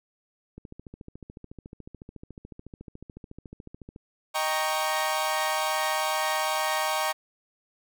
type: click train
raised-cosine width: 3 ms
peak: -29 dBFS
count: 48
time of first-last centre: 0.58-3.961 s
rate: 13.9 Hz
type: chord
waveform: sawtooth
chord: Eb dominant seventh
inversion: none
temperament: equal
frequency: 622.3 / 784 / 932.3 / 1108.7 Hz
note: Eb5 / G5 / Bb5 / Db6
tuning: 0 / 0 / 0 / 0 cents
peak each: -27 dBFS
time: 4.34-7.13 s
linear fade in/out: 20 ms
effects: none